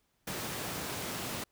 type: high-pass noise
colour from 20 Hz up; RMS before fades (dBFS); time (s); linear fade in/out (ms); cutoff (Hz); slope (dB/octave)
pink; -38; 0.27-1.44; 5; 110; 12
effects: pink hiss -75 dBFS RMS until 1.51 s